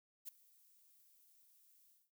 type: noise with ADSR envelope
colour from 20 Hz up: violet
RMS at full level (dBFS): -45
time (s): 0.25-2.11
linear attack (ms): 34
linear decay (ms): 7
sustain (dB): -24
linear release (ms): 210
effects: none